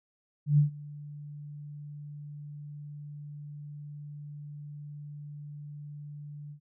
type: tone with ADSR envelope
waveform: sine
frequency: 146.83 Hz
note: D3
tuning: in tune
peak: -17 dBFS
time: 0.46-6.6 s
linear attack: 120 ms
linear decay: 120 ms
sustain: -23 dB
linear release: 89 ms
effects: none